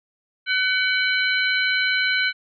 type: harmonic tone with a mistuned harmonic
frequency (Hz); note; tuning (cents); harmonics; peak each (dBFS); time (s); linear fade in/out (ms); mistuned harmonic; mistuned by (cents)
755; F#5; +35; 2 / 3 / 4 / 5; -21 / -24 / -27 / -27; 0.46-2.33; 50; 5; +120
effects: none